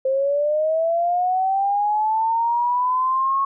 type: linear sweep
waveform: sine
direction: up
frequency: 523.3 to 1100 Hz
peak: -17 dBFS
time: 0.05-3.45 s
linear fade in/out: 5 ms
effects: none